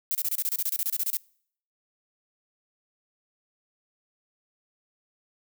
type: noise bursts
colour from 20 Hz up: violet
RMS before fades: -27 dBFS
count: 16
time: 0.11-1.17 s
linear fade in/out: 0 ms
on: 40 ms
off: 28 ms
effects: noise-tail reverb RT60 0.6 s tail -25 dB re dry